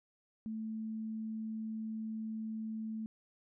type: tone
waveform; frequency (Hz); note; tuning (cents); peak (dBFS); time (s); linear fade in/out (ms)
sine; 220; A3; 0; -37; 0.46-3.06; 0
effects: none